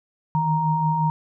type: tone cluster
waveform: sine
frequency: 152.4 / 158.1 / 934 Hz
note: D#3 / D#3 / A#5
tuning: -36 / +28 / +3 cents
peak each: -30 / -22 / -21 dBFS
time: 0.35-1.1 s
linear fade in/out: 0 ms
effects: none